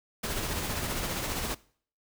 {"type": "noise with tremolo", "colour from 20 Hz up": "pink", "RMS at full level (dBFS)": -31, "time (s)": [0.23, 1.55], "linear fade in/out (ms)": 10, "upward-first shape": "sine", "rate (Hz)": 15, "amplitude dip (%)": 35, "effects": ["noise-tail reverb RT60 0.5 s tail -21 dB re dry"]}